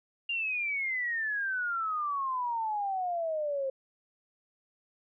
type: exponential sweep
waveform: sine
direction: down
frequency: 2814 to 527 Hz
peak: -29 dBFS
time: 0.29-3.7 s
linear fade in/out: 5 ms
effects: none